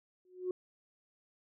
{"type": "tone with exponential growth", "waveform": "sine", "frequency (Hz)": 365.5, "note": "F#4", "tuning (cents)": -21, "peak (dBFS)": -28, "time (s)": [0.25, 0.51], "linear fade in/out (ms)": 2, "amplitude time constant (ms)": 56, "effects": ["tanh soft clip ceiling -27 dBFS"]}